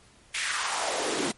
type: noise with high-pass filter sweep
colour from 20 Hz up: pink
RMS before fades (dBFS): -29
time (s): 0.34-1.32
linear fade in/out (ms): 10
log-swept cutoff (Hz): 2300 to 230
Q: 2.4
effects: pink hiss -57 dBFS RMS until 1.37 s + MP3 48 kbps